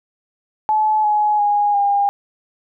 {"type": "tone with pitch steps", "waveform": "sine", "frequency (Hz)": [860, 841.8, 824, 806.6], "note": ["A5", "G#5", "G#5", "G5"], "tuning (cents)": [-40, 23, -14, 49], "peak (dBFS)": -13, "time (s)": [0.69, 2.09], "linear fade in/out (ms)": 0, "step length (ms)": 350, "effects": []}